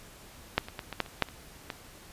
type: clicks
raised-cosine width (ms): 0.3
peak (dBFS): -7 / -24 / -19 / -20 / -10 / -29 / -7 / -28 / -18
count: 9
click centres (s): 0.58 / 0.685 / 0.792 / 0.927 / 1.003 / 1.062 / 1.223 / 1.287 / 1.702
effects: pink hiss -51 dBFS RMS until 2.12 s + resampled to 32000 Hz